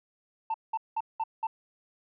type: tone bursts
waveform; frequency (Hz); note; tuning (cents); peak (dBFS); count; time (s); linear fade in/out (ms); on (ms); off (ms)
sine; 892; A5; +23; -25; 5; 0.5-1.47; 5; 42; 190
effects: tanh soft clip ceiling -25 dBFS